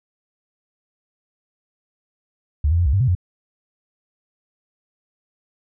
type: tone with pitch steps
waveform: sine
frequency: 73.5 / 84.5 / 87.4 / 66.8 / 97.8 / 128.9 / 90.2 Hz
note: D2 / E2 / F2 / C2 / G2 / C3 / F#2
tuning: +2 / +43 / +2 / +36 / -4 / -26 / -44 cents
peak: -14 dBFS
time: 2.64-3.151 s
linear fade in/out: 5 ms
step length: 73 ms
effects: none